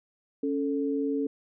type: tone pair together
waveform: sine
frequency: 277.8 / 441 Hz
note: C#4 / A4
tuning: +4 / +4 cents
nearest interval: minor sixth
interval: 800 cents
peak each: -27 / -30 dBFS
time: 0.43-1.27 s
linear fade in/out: 5 ms
effects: none